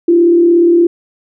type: tone with frequency modulation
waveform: sine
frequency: 342.4 Hz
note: F4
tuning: 34 cents flat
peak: -5 dBFS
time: 0.08-0.87 s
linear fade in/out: 5 ms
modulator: 37 Hz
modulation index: 0.4
effects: none